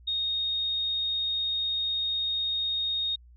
sine tone, 3716 Hz, A#7, 6 cents flat, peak -26 dBFS, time 0.07-3.16 s, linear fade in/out 10 ms, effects added 60 Hz sine -50 dBFS peak until 3.36 s

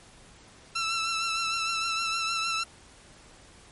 15% pulse tone with vibrato, 1336 Hz, E6, 23 cents sharp, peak -20 dBFS, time 0.75-2.64 s, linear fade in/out 10 ms, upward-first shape triangle, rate 6.5 Hz, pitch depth 37 cents each way, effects pink hiss -53 dBFS RMS until 3.71 s + MP3 48 kbps

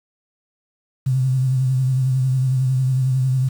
sine tone with vibrato, 130.2 Hz, C3, 8 cents flat, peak -15 dBFS, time 1.06-3.49 s, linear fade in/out 10 ms, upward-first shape sine, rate 11 Hz, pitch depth 45 cents each way, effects 7-bit

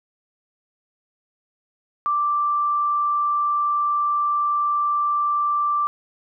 sine tone, 1174.7 Hz, D6, in tune, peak -18 dBFS, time 2.06-5.87 s, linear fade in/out 0 ms, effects none

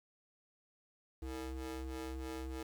30% pulse ring-modulated tone, 129.6 Hz, C3, 16 cents flat, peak -35 dBFS, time 1.22-2.63 s, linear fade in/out 5 ms, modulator 196 Hz, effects 11-bit

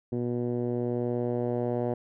10% pulse tone with low-pass filter sweep, 121.2 Hz, B2, 32 cents flat, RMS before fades -29 dBFS, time 0.12-1.94 s, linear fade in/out 5 ms, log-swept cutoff 340 to 640 Hz, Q 1.4, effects none

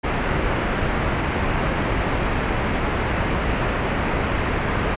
pink low-pass noise, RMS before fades -22 dBFS, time 0.03-4.96 s, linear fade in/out 20 ms, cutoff 2500 Hz, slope 24 dB/octave, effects resampled to 8000 Hz

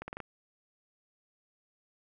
accelerating click train, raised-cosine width 0.5 ms, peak -24 dBFS, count 5, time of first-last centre 0.02-0.203 s, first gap 60 ms, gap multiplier 0.82, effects none

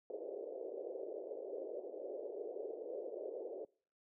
pink band-pass noise, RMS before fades -45 dBFS, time 0.1-3.65 s, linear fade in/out 2 ms, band 380 to 570 Hz, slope 48 dB/octave, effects noise-tail reverb RT60 0.5 s tail -26 dB re dry

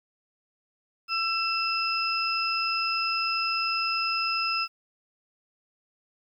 sine tone cluster, 1335 / 2667 / 5100 Hz, E6 / E7 / D#8, +22 / +20 / +42 cents, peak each -29 dBFS, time 1.08-4.68 s, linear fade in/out 50 ms, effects 10-bit

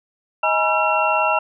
sine tone cluster, 630 / 833 / 965 / 1348 / 2731 Hz, D#5 / G#5 / B5 / E6 / F7, +21 / +5 / -40 / +38 / -39 cents, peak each -22 dBFS, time 0.43-1.39 s, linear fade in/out 5 ms, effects none

